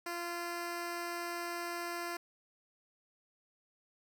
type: tone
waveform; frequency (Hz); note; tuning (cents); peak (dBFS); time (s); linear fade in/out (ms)
10% pulse; 345.1; F4; -21; -29; 0.06-2.17; 5
effects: none